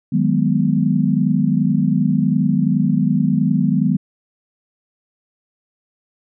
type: chord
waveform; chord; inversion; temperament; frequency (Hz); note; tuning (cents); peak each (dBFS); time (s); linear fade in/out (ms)
sine; G# minor seventh; second; equal; 155.56 / 185 / 207.7 / 246.9; D#3 / F#3 / G#3 / B3; 0 / 0 / 0 / 0; -19; 0.12-3.97; 10
effects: none